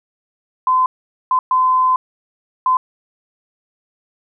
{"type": "tone bursts at uneven times", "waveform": "sine", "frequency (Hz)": 1025, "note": "C6", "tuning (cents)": -36, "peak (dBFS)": -11, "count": 4, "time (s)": [[0.67, 0.86], [1.31, 1.39], [1.51, 1.96], [2.66, 2.77]], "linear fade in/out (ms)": 2, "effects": []}